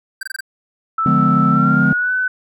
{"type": "tone bursts", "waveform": "square", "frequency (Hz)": 1568, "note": "G6", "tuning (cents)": 0, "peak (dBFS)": -23, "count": 5, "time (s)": [0.21, 0.407], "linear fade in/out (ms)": 5, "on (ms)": 21, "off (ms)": 23}
{"type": "tone with pitch glide", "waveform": "sine", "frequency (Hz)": [1318.5, 1505.8], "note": ["E6", "F#6"], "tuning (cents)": [0, 30], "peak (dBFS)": -15, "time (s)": [0.98, 2.28], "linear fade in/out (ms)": 5, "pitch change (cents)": 230, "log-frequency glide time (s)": [1.49, 2.13]}
{"type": "chord", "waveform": "triangle", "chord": "D diminished seventh", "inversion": "none", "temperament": "just", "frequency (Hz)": [146.83, 176.2, 211.4, 253.7], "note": ["D3", "F3", "Ab3", "Cb4"], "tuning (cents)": [0, 16, 31, 47], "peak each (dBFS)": -16, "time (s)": [1.06, 1.93], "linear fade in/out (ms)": 2}
{"effects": []}